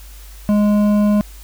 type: tone with hard clipping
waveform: sine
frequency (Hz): 207.7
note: G#3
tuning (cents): 0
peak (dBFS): -13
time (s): 0.49-1.21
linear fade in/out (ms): 0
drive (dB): 9
effects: added 50 Hz sine -35 dBFS peak until 1.43 s + white hiss -44 dBFS RMS until 1.43 s